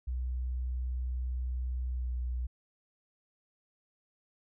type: tone with pitch glide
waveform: sine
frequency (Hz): 62.5 to 61.5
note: B1 to B1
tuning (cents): +21 to -7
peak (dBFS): -31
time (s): 0.07-2.47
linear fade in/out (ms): 10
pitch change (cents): -28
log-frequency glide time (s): 1.95-2.1
effects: none